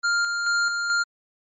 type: tone with tremolo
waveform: square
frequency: 1400 Hz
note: F6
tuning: 4 cents sharp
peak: -20 dBFS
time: 0.03-1.04 s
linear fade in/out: 20 ms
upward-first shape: square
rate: 2.3 Hz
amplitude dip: 40%
effects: MP3 32 kbps